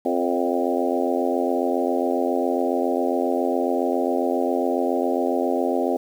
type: harmonic tone with a mistuned harmonic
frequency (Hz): 87.31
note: F2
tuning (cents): 0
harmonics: 3 / 4 / 5 / 6 / 7 / 8 / 9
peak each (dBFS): -25 / -26 / -27 / -28 / -28 / -29 / -30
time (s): 0.05-5.97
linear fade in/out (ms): 5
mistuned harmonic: 6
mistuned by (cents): +27
effects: 8-bit